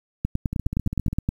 two click trains, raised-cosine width 5 ms, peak -10 / -15 dBFS, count 11 / 10, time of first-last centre 0.25-1.29 / 0.53-1.13 s, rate 9.62 / 15 Hz, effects 8-bit

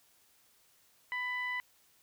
15% pulse tone with low-pass filter, 995 Hz, B5, 13 cents sharp, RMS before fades -36 dBFS, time 1.12-1.6 s, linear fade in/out 0 ms, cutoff 2000 Hz, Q 3.1, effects white hiss -67 dBFS RMS until 2.02 s

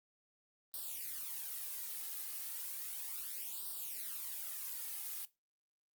blue noise with flanger, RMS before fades -43 dBFS, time 0.74-5.25 s, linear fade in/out 0 ms, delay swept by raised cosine 0.22 to 2.42 ms, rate 0.34 Hz, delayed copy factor +0.9, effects noise-tail reverb RT60 0.2 s tail -18 dB re dry + Opus 32 kbps

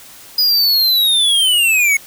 square linear sweep, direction down, 4978 to 2174 Hz, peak -11 dBFS, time 0.38-1.97 s, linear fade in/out 5 ms, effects white hiss -39 dBFS RMS until 2.06 s

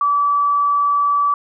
sine tone, 1152 Hz, D6, 34 cents flat, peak -13 dBFS, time 0.01-1.34 s, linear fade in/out 2 ms, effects none

